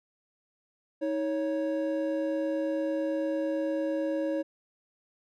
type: tone pair together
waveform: triangle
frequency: 316.7 / 554.4 Hz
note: D#4 / C#5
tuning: +31 / 0 cents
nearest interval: minor seventh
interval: 969 cents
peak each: -28 dBFS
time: 1.01-4.43 s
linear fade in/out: 20 ms
effects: none